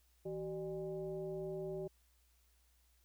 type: tone with frequency modulation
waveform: sine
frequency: 381 Hz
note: G4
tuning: 49 cents flat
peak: -39 dBFS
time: 0.25-1.88 s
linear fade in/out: 10 ms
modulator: 219 Hz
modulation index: 0.92
effects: added 60 Hz sine -70 dBFS peak until 3.04 s + white hiss -75 dBFS RMS until 3.04 s